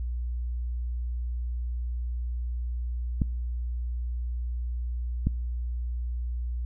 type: clicks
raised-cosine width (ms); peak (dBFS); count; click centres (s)
5; -12; 2; 3.218 / 5.27
effects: noise-tail reverb RT60 0.8 s tail -26 dB re dry + added 60 Hz sine -28 dBFS peak until 6.65 s